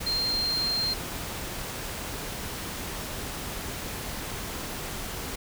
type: tone in noise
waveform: sine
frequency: 4186 Hz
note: C8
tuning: in tune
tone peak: -25 dBFS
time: 0.06-0.94 s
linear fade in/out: 10 ms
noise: pink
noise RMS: -35 dBFS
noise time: 0-5.36 s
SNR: +7 dB
effects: none